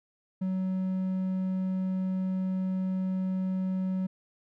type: tone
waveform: triangle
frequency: 187.3 Hz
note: F#3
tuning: 21 cents sharp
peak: -25 dBFS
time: 0.41-4.07 s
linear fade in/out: 10 ms
effects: none